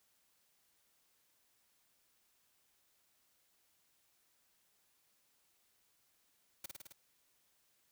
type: noise with echo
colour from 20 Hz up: white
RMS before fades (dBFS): -44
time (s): 6.64-6.66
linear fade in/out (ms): 5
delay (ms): 53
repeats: 5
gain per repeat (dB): -2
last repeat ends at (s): 6.925
effects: white hiss -75 dBFS RMS until 7.91 s